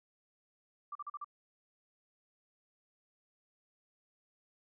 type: tone bursts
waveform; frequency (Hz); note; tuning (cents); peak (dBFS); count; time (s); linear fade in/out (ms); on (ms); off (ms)
sine; 1174.7; D6; 0; -39; 5; 0.92-1.245; 5; 33; 40
effects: none